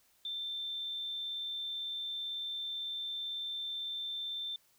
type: tone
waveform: sine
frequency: 3561 Hz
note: A7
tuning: 20 cents sharp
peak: -36 dBFS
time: 0.25-4.56 s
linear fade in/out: 2 ms
effects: white hiss -69 dBFS RMS until 4.78 s